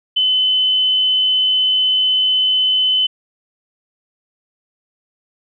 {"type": "tone", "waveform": "sine", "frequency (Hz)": 3032, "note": "F#7", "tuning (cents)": 42, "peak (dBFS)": -12, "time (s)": [0.16, 3.07], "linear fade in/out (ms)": 10, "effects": []}